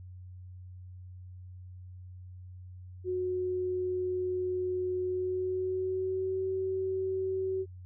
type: tone with pitch glide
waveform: sine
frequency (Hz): 366.2 to 378.9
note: F#4 to F#4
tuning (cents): -18 to +41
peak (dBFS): -29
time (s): 3.04-7.66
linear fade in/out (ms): 50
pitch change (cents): +59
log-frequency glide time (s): 5.02-6.44
effects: added 91 Hz sine -44 dBFS peak until 7.85 s